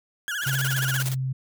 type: tone with vibrato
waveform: 35% pulse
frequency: 1546 Hz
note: G6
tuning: 24 cents flat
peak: -25 dBFS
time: 0.28-1.02 s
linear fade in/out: 0 ms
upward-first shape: sine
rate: 15 Hz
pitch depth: 170 cents each way
type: noise with tremolo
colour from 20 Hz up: white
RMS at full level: -30 dBFS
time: 0.41-1.16 s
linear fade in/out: 50 ms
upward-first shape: square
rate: 17 Hz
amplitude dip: 70%
type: tone with pitch glide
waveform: sine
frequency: 133.9 to 131.22 Hz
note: C3 to C3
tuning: +40 to +5 cents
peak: -24 dBFS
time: 0.46-1.33 s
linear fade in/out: 10 ms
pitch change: -35 cents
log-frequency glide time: 0.57-0.92 s
effects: none